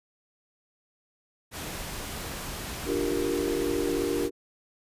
pink noise, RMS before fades -36 dBFS, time 1.51-4.3 s, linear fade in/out 50 ms
sine chord, G minor seventh, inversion second, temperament equal, 293.7 / 349.2 / 392 / 466.2 Hz, D4 / F4 / G4 / Bb4, 0 / 0 / 0 / 0 cents, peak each -31 dBFS, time 2.85-4.31 s, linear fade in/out 50 ms
effects resampled to 32000 Hz

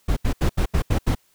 brown noise bursts, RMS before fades -19 dBFS, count 7, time 0.08-1.151 s, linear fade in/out 10 ms, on 87 ms, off 77 ms, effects white hiss -62 dBFS RMS until 1.34 s

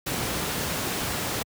pink noise, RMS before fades -28 dBFS, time 0.06-1.43 s, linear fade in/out 10 ms, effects high-pass 80 Hz 12 dB/octave

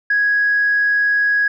sine tone, 1661.2 Hz, G#6, in tune, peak -12 dBFS, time 0.1-1.48 s, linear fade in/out 5 ms, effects tanh soft clip ceiling -8 dBFS

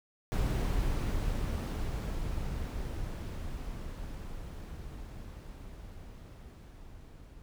brown noise with level ramp, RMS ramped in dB -29 to -51 dBFS, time 0.32-7.42 s, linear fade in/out 0 ms, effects none

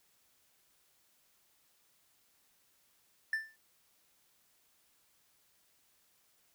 triangle tone with exponential decay, 1772 Hz, A6, 12 cents sharp, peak -26 dBFS, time 3.33-3.56 s, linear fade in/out 2 ms, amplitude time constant 49 ms, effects white hiss -71 dBFS RMS until 6.54 s

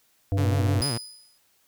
harmonic tone, 97.9 Hz, G2, 2 cents flat, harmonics 1 / 3 / 5 / 7, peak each -21 / -31 / -35 / -38 dBFS, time 0.32-0.81 s, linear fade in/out 0 ms
sawtooth tone with vibrato, 127.9 Hz, C3, 39 cents flat, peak -23 dBFS, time 0.37-0.98 s, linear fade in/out 10 ms, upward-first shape sine, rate 6.5 Hz, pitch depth 220 cents each way
30% pulse tone with exponential decay, 4978 Hz, D#8, in tune, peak -20 dBFS, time 0.82-1.38 s, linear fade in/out 1 ms, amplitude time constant 120 ms
effects white hiss -65 dBFS RMS until 1.67 s

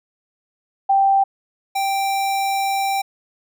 sine / square tone pair in turn, 784 / 784 Hz, G5 / G5, 0 / 0 cents, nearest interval unison, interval 0 cents, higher neither, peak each -12 / -19 dBFS, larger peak first, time 0.89-1.24 / 1.75-3.02 s, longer second, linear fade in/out 10 ms, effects none

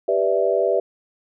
sine chord, E minor seventh, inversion first, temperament equal, 392 / 493.9 / 587.3 / 659.3 Hz, G4 / B4 / D5 / E5, 0 / 0 / 0 / 0 cents, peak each -22 dBFS, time 0.08-0.8 s, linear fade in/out 5 ms, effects none

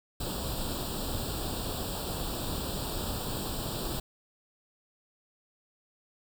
pink noise with comb filter, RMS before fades -34 dBFS, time 0.2-4 s, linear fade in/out 5 ms, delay 0.24 ms, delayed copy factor +0.9, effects none

